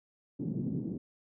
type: band-pass noise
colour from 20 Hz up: pink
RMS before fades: -35 dBFS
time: 0.39-0.98 s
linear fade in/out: 10 ms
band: 150 to 290 Hz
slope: 24 dB/octave
effects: none